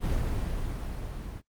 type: noise with level ramp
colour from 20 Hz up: brown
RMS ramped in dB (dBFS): -27 to -38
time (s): 0-1.42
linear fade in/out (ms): 50
effects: noise-tail reverb RT60 0.1 s tail -20 dB re dry + Opus 24 kbps